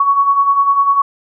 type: beating tone pair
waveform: sine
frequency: 1108.7 / 1118.7 Hz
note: C#6 / C#6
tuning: 0 / +15 cents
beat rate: 10 Hz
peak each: -17 / -10 dBFS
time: 0-1.02 s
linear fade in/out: 5 ms
effects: none